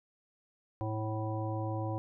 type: harmonic tone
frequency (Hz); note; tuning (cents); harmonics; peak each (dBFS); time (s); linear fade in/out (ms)
109.1; A2; -14; 1 / 3 / 5 / 7 / 9; -34 / -39 / -41 / -42 / -44; 0.81-1.98; 0
effects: none